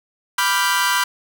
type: chord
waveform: sawtooth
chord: G dominant seventh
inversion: first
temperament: equal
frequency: 987.8 / 1174.7 / 1396.9 / 1568 Hz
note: B5 / D6 / F6 / G6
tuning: 0 / 0 / 0 / 0 cents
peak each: -16 / -21 / -20 / -18 dBFS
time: 0.38-1.04 s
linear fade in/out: 5 ms
effects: none